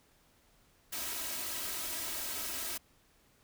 white noise with comb filter, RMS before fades -38 dBFS, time 0.92-2.78 s, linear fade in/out 10 ms, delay 3.1 ms, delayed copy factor +0.65, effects pink hiss -67 dBFS RMS until 3.43 s

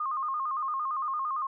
sine tone with vibrato, 1146 Hz, D6, 43 cents flat, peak -28 dBFS, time 0-1.47 s, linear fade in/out 5 ms, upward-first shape square, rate 8.8 Hz, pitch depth 110 cents each way, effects none

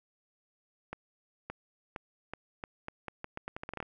accelerating click train, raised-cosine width 0.5 ms, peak -23 dBFS, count 17, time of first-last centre 0.93-3.827 s, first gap 570 ms, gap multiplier 0.81, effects none

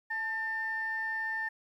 sine tone pair together, 873.9 / 1797 Hz, A5 / A6, -12 / +36 cents, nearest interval octave, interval 1248 cents, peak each -39 / -31 dBFS, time 0.1-1.49 s, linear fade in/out 10 ms, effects tanh soft clip ceiling -25 dBFS + 11-bit

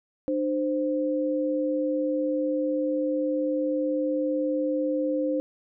sine tone pair together, 300.7 / 521 Hz, D4 / C5, +41 / -7 cents, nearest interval minor seventh, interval 952 cents, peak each -26 dBFS, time 0.28-5.4 s, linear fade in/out 0 ms, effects none

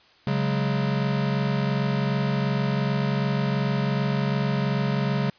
square chord, C# suspended fourth, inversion none, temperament equal, 138.59 / 185 / 207.7 Hz, C#3 / F#3 / G#3, 0 / 0 / 0 cents, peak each -25 / -29 / -29 dBFS, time 0.27-5.3 s, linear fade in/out 2 ms, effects white hiss -56 dBFS RMS until 5.38 s + resampled to 11025 Hz

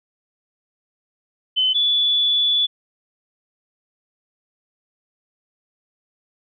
sine tone pair in turn, 3041 / 3446 Hz, F#7 / A7, +47 / -37 cents, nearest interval major second, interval 216 cents, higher second, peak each -15 dBFS, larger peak neither, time 1.56-1.74 / 1.74-2.67 s, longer second, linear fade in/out 20 ms, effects none

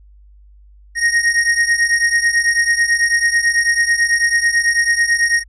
square beating tone pair, 1864.7 / 1873.8 Hz, A#6 / A#6, 0 / +8 cents, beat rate 9.1 Hz, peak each -15 / -18 dBFS, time 0.95-5.44 s, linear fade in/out 50 ms, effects added 50 Hz sine -42 dBFS peak until 5.48 s + resampled to 22050 Hz

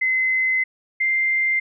sine tone pair in turn, 2049 / 2093 Hz, C7 / C7, -37 / 0 cents, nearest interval unison, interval 37 cents, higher second, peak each -17 dBFS, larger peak neither, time 0.01-0.64 / 1-1.6 s, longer first, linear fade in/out 10 ms, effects none

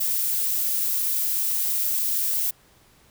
violet noise, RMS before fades -24 dBFS, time 0-2.51 s, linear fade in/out 10 ms, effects pink hiss -57 dBFS RMS until 3.1 s

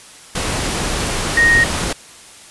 sine tone in noise, 1864.7 Hz, A#6, in tune, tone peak -9 dBFS, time 1.37-1.64 s, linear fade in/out 5 ms, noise pink, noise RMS -20 dBFS, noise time 0.35-1.93 s, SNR +8 dB, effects white hiss -40 dBFS RMS until 2.5 s + resampled to 24000 Hz

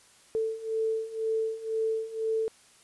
sine beating tone pair, 442.6 / 444.6 Hz, A4 / A4, +10 / +18 cents, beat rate 2 Hz, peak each -32 / -29 dBFS, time 0.35-2.48 s, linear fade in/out 0 ms, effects white hiss -58 dBFS RMS until 2.83 s + resampled to 24000 Hz

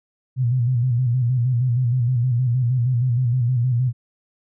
sine tone with vibrato, 123.47 Hz, B2, in tune, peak -16 dBFS, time 0.36-3.93 s, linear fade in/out 50 ms, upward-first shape square, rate 6.4 Hz, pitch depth 73 cents each way, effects none

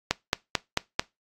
click train, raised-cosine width 0.2 ms, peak -4 dBFS, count 5, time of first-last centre 0.11-0.995 s, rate 4.52 Hz, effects noise-tail reverb RT60 0.2 s tail -21 dB re dry + AAC 64 kbps

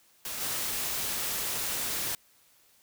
white noise with level steps, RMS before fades -36 / -32 dBFS, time 0.25-2.15 s, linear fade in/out 2 ms, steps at 0.4 s, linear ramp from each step 20 ms, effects white hiss -63 dBFS RMS until 2.82 s

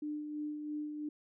sine tone with tremolo, 299.5 Hz, D4, 34 cents sharp, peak -35 dBFS, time 0.02-1.09 s, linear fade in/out 5 ms, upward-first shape sine, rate 3 Hz, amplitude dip 40%, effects none

